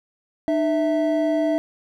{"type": "tone pair together", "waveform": "triangle", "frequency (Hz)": [303.9, 655], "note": ["D#4", "E5"], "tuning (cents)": [-41, -11], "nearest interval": "octave + minor second", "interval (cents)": 1330, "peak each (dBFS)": -19, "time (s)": [0.48, 1.58], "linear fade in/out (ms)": 0, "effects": []}